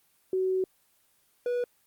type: tone pair in turn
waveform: sine / triangle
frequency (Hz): 375 / 487.6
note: F#4 / B4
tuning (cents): +23 / -22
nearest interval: perfect fourth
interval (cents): 455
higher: second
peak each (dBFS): -24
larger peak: neither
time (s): 0.33-0.64 / 1.46-1.64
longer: first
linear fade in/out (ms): 2
effects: white hiss -67 dBFS RMS until 1.86 s + Opus 24 kbps